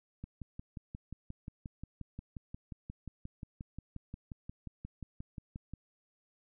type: click train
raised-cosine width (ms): 5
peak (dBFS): -30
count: 32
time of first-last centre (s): 0.24-5.736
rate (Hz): 5.64
effects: none